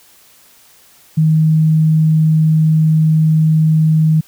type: tone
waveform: sine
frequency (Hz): 157.4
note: D#3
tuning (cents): +20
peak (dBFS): -8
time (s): 1.17-4.21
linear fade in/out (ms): 10
effects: white hiss -47 dBFS RMS until 4.27 s